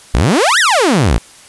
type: exponential two-way sweep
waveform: sawtooth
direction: up then down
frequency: 46.03 to 1998 to 46.03 Hz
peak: -5 dBFS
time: 0.14-1.18 s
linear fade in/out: 0 ms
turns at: 0.59 s
effects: white hiss -40 dBFS RMS until 1.48 s + resampled to 24000 Hz